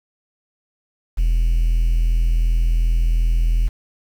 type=tone; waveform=triangle; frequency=41.36 Hz; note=E1; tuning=7 cents sharp; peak=-11 dBFS; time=1.17-3.69 s; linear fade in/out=20 ms; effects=tanh soft clip ceiling -8 dBFS + 7-bit